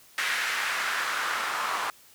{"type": "noise with band-pass filter sweep", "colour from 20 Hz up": "white", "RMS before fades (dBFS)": -29, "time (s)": [0.18, 1.9], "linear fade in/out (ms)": 0, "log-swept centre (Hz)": [1900, 1100], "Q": 2.2, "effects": ["white hiss -55 dBFS RMS until 2.14 s"]}